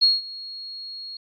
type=tone with ADSR envelope; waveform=sine; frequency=4300 Hz; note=C8; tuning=47 cents sharp; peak=-12 dBFS; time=0.01-1.17 s; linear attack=21 ms; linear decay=180 ms; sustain=-21 dB; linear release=4 ms; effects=AAC 64 kbps